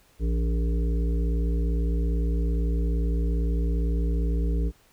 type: harmonic tone with a mistuned harmonic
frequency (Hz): 57.6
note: A#1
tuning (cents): -20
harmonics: 1 / 3 / 5 / 7 / 8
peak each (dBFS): -22 / -32 / -36 / -39 / -40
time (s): 0.19-4.72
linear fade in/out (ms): 50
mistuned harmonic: 3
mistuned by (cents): -44
effects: pink hiss -60 dBFS RMS until 4.92 s